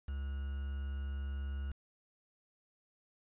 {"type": "tone with quantisation", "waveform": "triangle", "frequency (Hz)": 69.3, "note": "C#2", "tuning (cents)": 0, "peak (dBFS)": -34, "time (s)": [0.08, 1.72], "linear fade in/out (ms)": 5, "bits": 9, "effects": ["resampled to 8000 Hz"]}